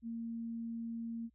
sine tone, 230 Hz, A#3, 23 cents flat, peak -38 dBFS, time 0.02-1.3 s, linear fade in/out 50 ms, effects added 60 Hz sine -70 dBFS peak until 1.34 s

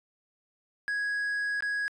triangle tone with dropouts, 1661.2 Hz, G#6, in tune, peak -26 dBFS, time 0.88-1.88 s, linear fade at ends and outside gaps 0 ms, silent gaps 1.606-1.624 s, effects resampled to 24000 Hz

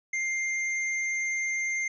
sine tone with hard clipping, 2103 Hz, C7, 8 cents sharp, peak -28 dBFS, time 0.13-1.88 s, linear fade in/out 5 ms, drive 18 dB, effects resampled to 16000 Hz

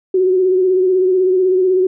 sine tone with vibrato, 371.2 Hz, F#4, 6 cents sharp, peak -10 dBFS, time 0.14-1.87 s, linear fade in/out 5 ms, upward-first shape sine, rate 16 Hz, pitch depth 41 cents each way, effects none

